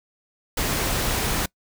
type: noise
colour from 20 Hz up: pink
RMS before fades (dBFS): -24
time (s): 0.57-1.46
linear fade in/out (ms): 5
effects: noise-tail reverb RT60 0.1 s tail -24 dB re dry